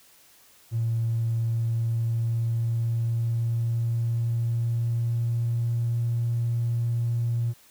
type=tone with pitch glide; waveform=triangle; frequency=114.7 to 117.52 Hz; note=A#2 to A#2; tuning=-28 to +14 cents; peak=-19 dBFS; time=0.71-7.54 s; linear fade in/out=50 ms; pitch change=+42 cents; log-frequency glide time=1.4-5.99 s; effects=tanh soft clip ceiling -20 dBFS + white hiss -56 dBFS RMS until 7.7 s